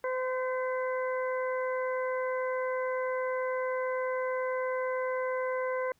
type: harmonic tone with a mistuned harmonic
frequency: 513 Hz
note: C5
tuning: 34 cents flat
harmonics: 1 / 2 / 3 / 4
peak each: -30 / -36 / -40 / -42 dBFS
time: 0.04-5.92 s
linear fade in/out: 2 ms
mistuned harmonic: 4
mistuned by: -21 cents
effects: pink hiss -70 dBFS RMS until 5.99 s